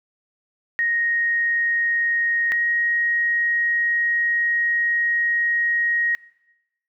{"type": "tone pair in turn", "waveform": "sine", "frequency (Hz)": [1869, 1882], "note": ["A#6", "A#6"], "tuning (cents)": [4, 16], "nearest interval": "unison", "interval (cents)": 12, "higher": "second", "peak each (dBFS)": -18, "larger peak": "neither", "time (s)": [[0.79, 2.52], [2.52, 6.15]], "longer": "second", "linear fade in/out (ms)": 0, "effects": ["noise-tail reverb RT60 1.0 s tail -23 dB re dry"]}